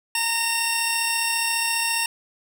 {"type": "tone pair together", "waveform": "15% pulse", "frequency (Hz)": [920.9, 2728], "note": ["A#5", "F7"], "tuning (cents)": [-21, -41], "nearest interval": "octave + perfect fifth", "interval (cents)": 1880, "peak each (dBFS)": [-19, -16], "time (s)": [0.15, 2.06], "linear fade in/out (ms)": 2, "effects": []}